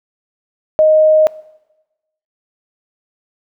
sine tone, 622.3 Hz, D#5, in tune, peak -6 dBFS, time 0.79-1.27 s, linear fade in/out 0 ms, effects noise-tail reverb RT60 1.0 s tail -21 dB re dry

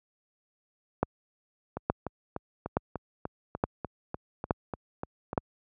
two click trains, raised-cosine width 1 ms, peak -10 / -19 dBFS, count 6 / 13, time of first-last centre 1.03-5.378 / 1.77-5.331 s, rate 1.15 / 3.37 Hz, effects high-pass 60 Hz 12 dB/octave

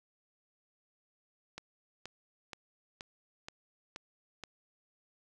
click train, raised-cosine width 0.2 ms, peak -25 dBFS, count 7, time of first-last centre 1.58-4.437 s, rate 2.1 Hz, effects none

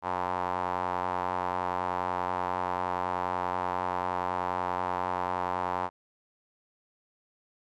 sawtooth tone with band-pass filter, 90.4 Hz, F#2, 40 cents flat, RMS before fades -31 dBFS, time 0.02-5.9 s, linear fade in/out 50 ms, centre 930 Hz, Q 3.6, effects none

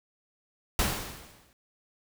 pink noise with exponential decay, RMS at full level -25 dBFS, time 0.79-1.53 s, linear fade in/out 1 ms, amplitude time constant 160 ms, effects none

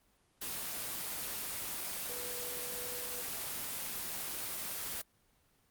sine tone in noise, 490 Hz, B4, 14 cents flat, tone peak -46 dBFS, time 2.09-3.22 s, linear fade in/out 10 ms, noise white, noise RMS -39 dBFS, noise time 0.41-5.02 s, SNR -10 dB, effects pink hiss -71 dBFS RMS until 5.7 s + Opus 24 kbps

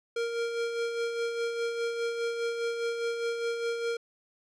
square tone with tremolo, 466.2 Hz, A#4, in tune, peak -28 dBFS, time 0.16-3.97 s, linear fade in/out 5 ms, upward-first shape sine, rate 4.9 Hz, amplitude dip 45%, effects low-pass 6000 Hz 12 dB/octave

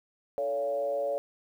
sine tone with frequency modulation, 566 Hz, C#5, 36 cents sharp, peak -27 dBFS, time 0.38-1.18 s, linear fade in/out 0 ms, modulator 126 Hz, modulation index 0.71, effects 10-bit

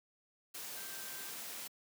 sine tone in noise, 1568 Hz, G6, in tune, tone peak -54 dBFS, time 0.76-1.31 s, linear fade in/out 10 ms, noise white, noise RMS -45 dBFS, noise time 0.54-1.68 s, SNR -12 dB, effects high-pass 150 Hz 12 dB/octave

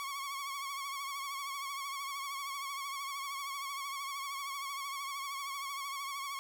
sawtooth tone with vibrato, 1108.7 Hz, C#6, in tune, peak -34 dBFS, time 0-6.39 s, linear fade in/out 0 ms, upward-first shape triangle, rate 13 Hz, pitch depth 66 cents each way, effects none

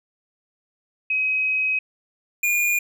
sine / square tone pair in turn, 2535 / 2426 Hz, D#7 / D#7, +32 / -44 cents, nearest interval minor second, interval 76 cents, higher first, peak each -19 dBFS, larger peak neither, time 1.1-1.79 / 2.43-2.79 s, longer first, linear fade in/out 5 ms, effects none

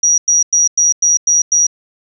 sine tone bursts, 5770 Hz, F#8, 44 cents flat, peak -8 dBFS, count 7, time 0.03-1.668 s, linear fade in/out 5 ms, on 150 ms, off 98 ms, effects none

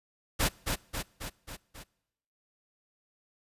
pink noise with echo, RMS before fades -26 dBFS, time 0.39-0.49 s, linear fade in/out 20 ms, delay 270 ms, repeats 5, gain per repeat -4 dB, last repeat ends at 1.84 s, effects noise-tail reverb RT60 0.9 s tail -24 dB re dry + resampled to 32000 Hz

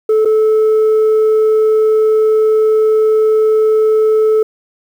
sine tone with dropouts, 435 Hz, A4, 20 cents flat, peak -5 dBFS, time 0.09-4.43 s, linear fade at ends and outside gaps 5 ms, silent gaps 0.249-0.255 s, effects tanh soft clip ceiling -7 dBFS + 7-bit

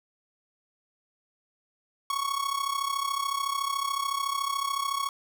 45% pulse tone with amplitude modulation, 1108.7 Hz, C#6, in tune, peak -24 dBFS, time 2.1-5.09 s, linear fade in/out 2 ms, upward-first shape sine, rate 33.8 Hz, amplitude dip 75%, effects none

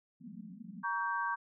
white band-pass noise, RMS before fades -48 dBFS, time 0.2-0.84 s, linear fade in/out 20 ms, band 170 to 240 Hz, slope 96 dB/octave
sine chord, G diminished, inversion first, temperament just, 940.8 / 1128.9 / 1568 Hz, Bb5 / Db6 / G6, +16 / +31 / 0 cents, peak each -36 dBFS, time 0.83-1.36 s, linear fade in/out 20 ms
effects none

